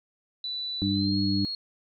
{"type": "tone with pitch glide", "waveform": "sine", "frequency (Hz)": [3971, 4305], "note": ["B7", "C8"], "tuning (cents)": [9, 49], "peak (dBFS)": -30, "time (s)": [0.44, 1.55], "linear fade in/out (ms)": 2, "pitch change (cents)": 140, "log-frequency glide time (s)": [0.91, 1.18]}
{"type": "harmonic tone", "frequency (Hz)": 99.1, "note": "G2", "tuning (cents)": 19, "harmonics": [1, 2, 3], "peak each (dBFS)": [-30, -27, -27], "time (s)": [0.82, 1.45], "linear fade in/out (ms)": 0}
{"effects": []}